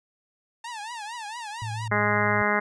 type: tone with vibrato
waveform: sawtooth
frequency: 894 Hz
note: A5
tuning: 27 cents sharp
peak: -30 dBFS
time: 0.64-1.88 s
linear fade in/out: 5 ms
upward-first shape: triangle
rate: 4.4 Hz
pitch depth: 180 cents each way
type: tone with pitch glide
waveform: sine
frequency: 110 to 108.67 Hz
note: A2 to A2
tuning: 0 to -21 cents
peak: -30 dBFS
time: 1.62-2.42 s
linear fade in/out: 0 ms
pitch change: -21 cents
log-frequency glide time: 1.92-2.21 s
type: harmonic tone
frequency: 207.7 Hz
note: G#3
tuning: in tune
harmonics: 1 / 2 / 3 / 4 / 5 / 6 / 7 / 8 / 9 / 10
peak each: -30 / -30 / -30 / -30 / -30 / -30 / -30 / -30 / -30 / -30 dBFS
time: 1.91-2.6 s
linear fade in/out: 10 ms
effects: resampled to 22050 Hz